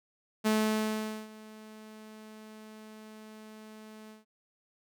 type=tone with ADSR envelope; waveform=sawtooth; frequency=216.5 Hz; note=A3; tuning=28 cents flat; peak=-20 dBFS; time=0.44-4.25 s; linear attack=26 ms; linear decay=810 ms; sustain=-23 dB; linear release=150 ms; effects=none